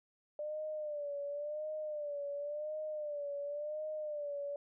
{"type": "tone with vibrato", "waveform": "sine", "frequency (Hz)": 593, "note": "D5", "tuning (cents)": 17, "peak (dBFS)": -37, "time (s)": [0.39, 4.56], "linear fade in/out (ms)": 2, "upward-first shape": "sine", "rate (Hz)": 0.93, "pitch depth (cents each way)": 71, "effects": []}